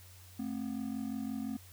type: ring-modulated tone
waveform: triangle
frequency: 242.8 Hz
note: B3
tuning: 29 cents flat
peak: -30 dBFS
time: 0.39-1.57 s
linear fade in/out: 5 ms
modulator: 22.9 Hz
effects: added 91 Hz sine -54 dBFS peak until 1.72 s + white hiss -58 dBFS RMS until 1.72 s